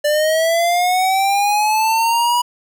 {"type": "linear sweep", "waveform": "square", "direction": "up", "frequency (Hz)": [587.3, 975], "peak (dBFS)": -14, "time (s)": [0.04, 2.42], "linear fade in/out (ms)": 10, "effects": []}